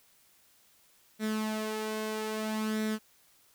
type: tone with flanger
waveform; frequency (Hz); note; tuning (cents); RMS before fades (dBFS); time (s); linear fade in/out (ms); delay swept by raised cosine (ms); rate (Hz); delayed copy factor
sawtooth; 216.7; A3; -26; -33; 1.19-2.99; 50; 0.52 to 2.72; 0.61; +0.55
effects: white hiss -64 dBFS RMS until 3.54 s